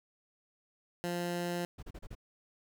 15% pulse tone, 174.61 Hz, F3, in tune, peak -27 dBFS, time 1.04-1.65 s, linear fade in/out 0 ms
brown noise bursts, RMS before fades -44 dBFS, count 5, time 1.78-2.152 s, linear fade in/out 10 ms, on 48 ms, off 33 ms
effects none

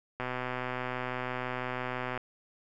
click train, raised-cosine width 0.5 ms, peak -19 dBFS, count 250, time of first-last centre 0.2-2.176 s, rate 126 Hz, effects none

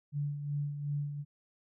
sine tone with tremolo, 144.9 Hz, D3, 23 cents flat, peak -30 dBFS, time 0.12-1.25 s, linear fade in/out 50 ms, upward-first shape sine, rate 2.7 Hz, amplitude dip 55%, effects none

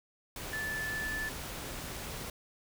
sine tone in noise, 1746 Hz, A6, 14 cents flat, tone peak -34 dBFS, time 0.53-1.29 s, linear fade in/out 2 ms, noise pink, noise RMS -41 dBFS, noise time 0.36-2.3 s, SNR +4 dB, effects none

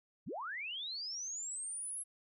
sine linear sweep, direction up, 89.5 to 11000 Hz, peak -39 dBFS, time 0.26-2.04 s, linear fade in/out 20 ms, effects none

